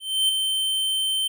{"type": "tone with ADSR envelope", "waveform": "square", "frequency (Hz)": 3103, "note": "G7", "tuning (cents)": -18, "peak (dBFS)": -17, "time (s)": [0, 1.28], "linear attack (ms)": 290, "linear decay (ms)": 4, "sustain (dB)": -5, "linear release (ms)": 10, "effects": []}